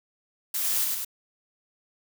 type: noise with echo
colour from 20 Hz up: blue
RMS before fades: -28 dBFS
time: 0.54-0.85 s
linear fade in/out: 5 ms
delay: 99 ms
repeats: 2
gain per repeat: -2 dB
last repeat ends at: 1.048 s
effects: none